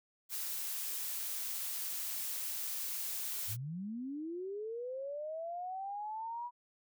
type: noise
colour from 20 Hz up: blue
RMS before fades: -39 dBFS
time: 0.29-3.57 s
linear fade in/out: 50 ms
type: linear sweep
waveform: sine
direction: up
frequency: 91.2 to 978 Hz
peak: -38 dBFS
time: 3.47-6.51 s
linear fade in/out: 50 ms
effects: none